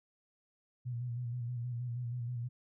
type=tone with vibrato; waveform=sine; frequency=121.1 Hz; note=B2; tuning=34 cents flat; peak=-35 dBFS; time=0.85-2.49 s; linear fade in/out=20 ms; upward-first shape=square; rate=6.3 Hz; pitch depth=42 cents each way; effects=none